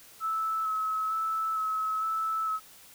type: tone with vibrato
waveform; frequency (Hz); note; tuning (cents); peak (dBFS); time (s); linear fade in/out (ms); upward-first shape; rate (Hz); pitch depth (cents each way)
sine; 1300; E6; -24; -27; 0.2-2.6; 50; square; 1.1; 15
effects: white hiss -53 dBFS RMS until 2.94 s